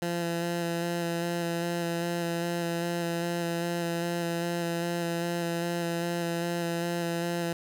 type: tone with vibrato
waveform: 15% pulse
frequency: 170.7 Hz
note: F3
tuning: 39 cents flat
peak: -22 dBFS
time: 0.02-7.53 s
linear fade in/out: 2 ms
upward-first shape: square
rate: 2.5 Hz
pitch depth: 13 cents each way
effects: none